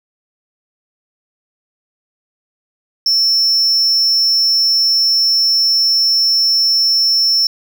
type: tone with amplitude modulation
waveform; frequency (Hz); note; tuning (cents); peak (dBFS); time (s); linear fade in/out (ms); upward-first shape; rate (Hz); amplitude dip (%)
triangle; 5400; E8; +41; -7; 3.06-7.47; 2; sine; 281; 45
effects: none